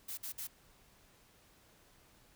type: noise bursts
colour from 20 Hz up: blue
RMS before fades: -42 dBFS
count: 3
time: 0.08-0.473 s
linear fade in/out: 10 ms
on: 95 ms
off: 54 ms
effects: pink hiss -65 dBFS RMS until 2.35 s